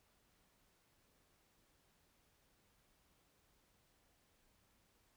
silence, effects pink hiss -75 dBFS RMS until 5.16 s

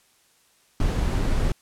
brown noise, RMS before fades -22 dBFS, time 0.8-1.52 s, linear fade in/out 2 ms, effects white hiss -61 dBFS RMS until 1.61 s + low-pass 11000 Hz 12 dB/octave

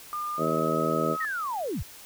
sine tone with pitch glide, 1206 to 1275.5 Hz, D6 to D#6, +46 to +43 cents, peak -29 dBFS, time 0.13-1.25 s, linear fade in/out 0 ms, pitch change +97 cents, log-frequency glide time 0.37-0.44 s
harmonic tone, 79.5 Hz, D#2, 38 cents sharp, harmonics 2 / 3 / 4 / 5 / 6 / 7 / 8, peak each -32 / -32 / -32 / -32 / -32 / -32 / -32 dBFS, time 0.37-1.17 s, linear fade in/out 50 ms
sine linear sweep, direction down, 1920 to 30.87 Hz, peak -28 dBFS, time 1.2-1.83 s, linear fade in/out 10 ms
effects white hiss -47 dBFS RMS until 2.05 s

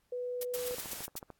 sine tone, 493.9 Hz, B4, in tune, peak -34 dBFS, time 0.12-0.75 s, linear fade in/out 5 ms
blue noise bursts, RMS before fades -37 dBFS, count 7, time 0.41-1.185 s, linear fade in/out 5 ms, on 25 ms, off 100 ms
white noise, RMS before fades -43 dBFS, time 0.55-1.04 s, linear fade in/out 2 ms
click train, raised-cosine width 1 ms, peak -31 dBFS, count 9, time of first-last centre 0.71-1.303 s, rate 13.5 Hz
effects pink hiss -75 dBFS RMS until 1.39 s + AAC 64 kbps

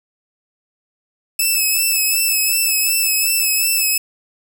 5% pulse tone with vibrato, 2611 Hz, E7, 17 cents flat, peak -6 dBFS, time 1.39-3.98 s, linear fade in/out 5 ms, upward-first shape sine, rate 2.7 Hz, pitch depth 37 cents each way, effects none

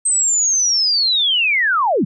sine linear sweep, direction down, 8330 to 137.3 Hz, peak -13 dBFS, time 0.05-2.05 s, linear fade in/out 10 ms, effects none

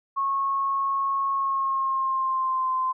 sine tone with pitch glide, 1095 to 1036.5 Hz, C#6 to C6, -22 to -17 cents, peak -22 dBFS, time 0.16-2.93 s, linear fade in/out 20 ms, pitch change -95 cents, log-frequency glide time 1.33-2.72 s, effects none

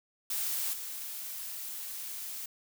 blue noise with level steps, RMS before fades -33 / -40 dBFS, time 0.3-2.46 s, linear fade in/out 5 ms, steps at 0.73 s, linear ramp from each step 5 ms, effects none

